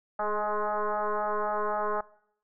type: tone with frequency modulation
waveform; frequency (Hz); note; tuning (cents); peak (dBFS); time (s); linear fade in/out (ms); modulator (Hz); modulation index
sine; 211.9; G#3; +35; -26; 0.19-2.01; 5; 210; 5.5
effects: noise-tail reverb RT60 0.7 s tail -21 dB re dry